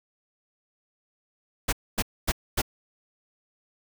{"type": "noise bursts", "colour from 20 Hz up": "pink", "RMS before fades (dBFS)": -24, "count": 4, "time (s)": [1.68, 2.618], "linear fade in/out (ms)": 10, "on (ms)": 47, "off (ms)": 250, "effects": []}